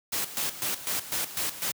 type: noise with tremolo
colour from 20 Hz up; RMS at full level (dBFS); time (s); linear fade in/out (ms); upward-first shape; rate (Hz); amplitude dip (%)
white; -29; 0.12-1.72; 10; square; 4; 75
effects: high-pass 80 Hz 12 dB/octave